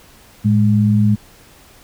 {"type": "tone pair together", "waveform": "sine", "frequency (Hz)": [110.1, 207.7], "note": ["A2", "G#3"], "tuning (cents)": [2, 0], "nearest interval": "major seventh", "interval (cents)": 1098, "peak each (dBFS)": -13, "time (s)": [0.44, 1.16], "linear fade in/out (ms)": 20, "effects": ["pink hiss -46 dBFS RMS until 1.83 s"]}